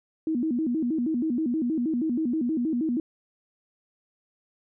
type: tone with vibrato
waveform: sine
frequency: 277.2 Hz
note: C#4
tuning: in tune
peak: -23 dBFS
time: 0.27-3 s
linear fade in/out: 2 ms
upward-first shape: square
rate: 6.3 Hz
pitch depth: 240 cents each way
effects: none